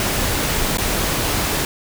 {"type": "noise with dropouts", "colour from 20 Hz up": "pink", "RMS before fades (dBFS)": -20, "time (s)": [0, 1.65], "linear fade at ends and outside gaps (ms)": 1, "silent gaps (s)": [0.772, 0.783], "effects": []}